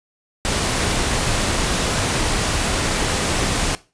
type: noise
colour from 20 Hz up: pink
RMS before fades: -20 dBFS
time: 0.45-3.75 s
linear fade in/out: 0 ms
effects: noise-tail reverb RT60 0.3 s tail -18 dB re dry + resampled to 22050 Hz